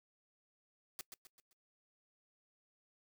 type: noise with echo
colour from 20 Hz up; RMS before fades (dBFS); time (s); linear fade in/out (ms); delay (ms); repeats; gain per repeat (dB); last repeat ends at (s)
white; -44; 0.99-1.01; 0; 130; 4; -7; 1.53
effects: noise-tail reverb RT60 0.1 s tail -22 dB re dry